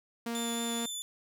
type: tone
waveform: sawtooth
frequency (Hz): 233.1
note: A#3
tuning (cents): 0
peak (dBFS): -29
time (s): 0.26-0.86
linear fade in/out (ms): 5
type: tone with vibrato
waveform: 20% pulse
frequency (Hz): 3520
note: A7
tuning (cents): 0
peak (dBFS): -30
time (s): 0.35-1.02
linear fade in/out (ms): 0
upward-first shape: sine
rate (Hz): 4.4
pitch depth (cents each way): 16
effects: none